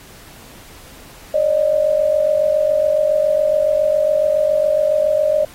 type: tone pair together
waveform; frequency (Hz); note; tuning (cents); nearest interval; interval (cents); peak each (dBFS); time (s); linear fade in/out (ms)
sine; 563.8 / 611; C#5 / D#5; +29 / -32; minor second; 139; -18 / -14; 1.34-5.45; 5
effects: pink hiss -42 dBFS RMS until 5.54 s + AAC 48 kbps